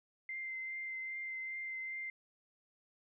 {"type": "tone with vibrato", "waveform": "sine", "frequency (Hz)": 2083, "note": "C7", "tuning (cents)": -8, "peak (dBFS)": -39, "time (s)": [0.29, 2.1], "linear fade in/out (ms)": 2, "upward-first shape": "triangle", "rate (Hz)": 2.5, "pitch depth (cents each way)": 16, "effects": []}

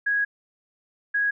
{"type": "tone pair in turn", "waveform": "sine", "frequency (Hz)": [1656, 1656], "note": ["G#6", "G#6"], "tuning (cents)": [-5, -5], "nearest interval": "unison", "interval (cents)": 0, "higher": "neither", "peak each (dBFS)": -20, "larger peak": "neither", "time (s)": [[0.06, 0.25], [1.14, 1.31]], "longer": "first", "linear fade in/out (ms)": 10, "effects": []}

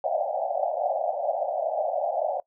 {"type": "band-pass noise", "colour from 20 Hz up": "pink", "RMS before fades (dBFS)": -27, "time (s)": [0.04, 2.4], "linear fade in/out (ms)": 2, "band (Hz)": [560, 790], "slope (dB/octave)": 96, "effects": ["noise-tail reverb RT60 0.1 s tail -21 dB re dry"]}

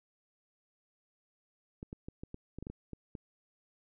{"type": "clicks", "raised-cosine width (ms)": 3, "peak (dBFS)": -29, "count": 11, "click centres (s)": [1.829, 1.929, 2.085, 2.235, 2.344, 2.586, 2.626, 2.669, 2.7, 2.933, 3.152], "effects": []}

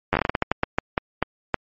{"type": "slowing click train", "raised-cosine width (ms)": 0.5, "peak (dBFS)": -4, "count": 16, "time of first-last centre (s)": [0.13, 1.543], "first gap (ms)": 10, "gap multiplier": 1.28, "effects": ["MP3 32 kbps"]}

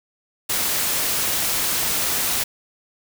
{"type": "noise", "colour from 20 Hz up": "white", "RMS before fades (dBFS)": -22, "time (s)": [0.49, 2.44], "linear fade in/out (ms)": 10, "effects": []}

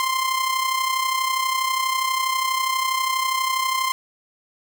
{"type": "tone with amplitude modulation", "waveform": "sawtooth", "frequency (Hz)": 1046.5, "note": "C6", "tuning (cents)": 0, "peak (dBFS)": -14, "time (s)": [0, 3.92], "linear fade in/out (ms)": 0, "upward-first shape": "sine", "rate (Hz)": 32.3, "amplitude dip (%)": 55, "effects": []}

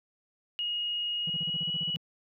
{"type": "tone with pitch glide", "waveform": "sine", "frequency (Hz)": [2877, 2929], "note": ["F#7", "F#7"], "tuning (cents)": [-49, -18], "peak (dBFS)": -29, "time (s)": [0.59, 1.96], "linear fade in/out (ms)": 0, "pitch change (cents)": 31, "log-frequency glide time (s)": [1.18, 1.79]}
{"type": "tone bursts", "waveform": "triangle", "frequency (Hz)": 164.81, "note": "E3", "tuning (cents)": 0, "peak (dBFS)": -33, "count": 11, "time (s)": [1.27, 1.971], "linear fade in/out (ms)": 5, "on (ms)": 31, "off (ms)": 36}
{"effects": []}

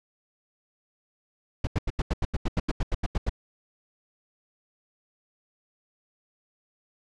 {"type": "noise bursts", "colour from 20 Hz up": "brown", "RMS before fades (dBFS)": -24, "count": 15, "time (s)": [1.64, 3.295], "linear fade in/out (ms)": 5, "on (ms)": 31, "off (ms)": 85, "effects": ["low-pass 6000 Hz 12 dB/octave"]}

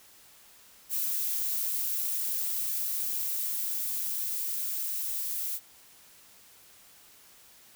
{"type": "noise with level ramp", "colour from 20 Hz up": "violet", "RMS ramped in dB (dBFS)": [-30, -33], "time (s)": [0.89, 5.6], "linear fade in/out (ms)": 50, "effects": ["white hiss -56 dBFS RMS until 7.75 s"]}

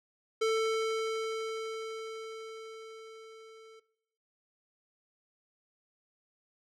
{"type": "tone with level ramp", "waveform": "square", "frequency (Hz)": 444, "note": "A4", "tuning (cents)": 16, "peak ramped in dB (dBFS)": [-26, -52], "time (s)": [0.41, 3.8], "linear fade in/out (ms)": 10, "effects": ["noise-tail reverb RT60 0.8 s tail -20 dB re dry", "low-pass 7000 Hz 12 dB/octave"]}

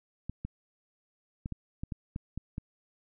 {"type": "clicks", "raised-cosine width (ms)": 5, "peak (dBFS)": -23, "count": 9, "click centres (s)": [0.296, 0.45, 1.459, 1.523, 1.835, 1.922, 2.161, 2.376, 2.581], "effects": []}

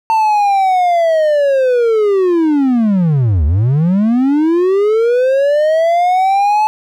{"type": "linear two-way sweep", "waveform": "triangle", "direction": "down then up", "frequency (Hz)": [899, 69.3, 867], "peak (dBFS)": -7, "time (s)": [0.1, 6.67], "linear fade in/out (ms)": 0, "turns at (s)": 3.45, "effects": []}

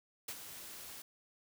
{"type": "noise with ADSR envelope", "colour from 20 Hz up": "white", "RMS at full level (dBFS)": -40, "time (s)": [0.28, 1.02], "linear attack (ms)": 7, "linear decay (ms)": 53, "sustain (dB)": -9, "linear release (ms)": 4, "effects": []}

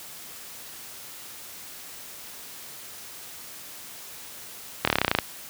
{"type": "slowing click train", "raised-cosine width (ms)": 0.3, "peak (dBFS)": -3, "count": 12, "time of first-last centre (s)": [4.85, 5.187], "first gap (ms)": 25, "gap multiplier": 1.04, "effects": ["white hiss -42 dBFS RMS until 5.49 s", "high-pass 60 Hz 12 dB/octave"]}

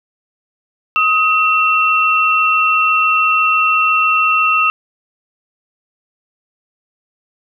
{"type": "tone pair together", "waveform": "sine", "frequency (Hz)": [1263, 2707], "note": ["D#6", "E7"], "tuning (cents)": [26, 45], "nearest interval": "octave + minor second", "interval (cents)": 1319, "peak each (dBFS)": -13, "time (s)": [0.96, 4.7], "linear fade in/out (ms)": 0, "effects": []}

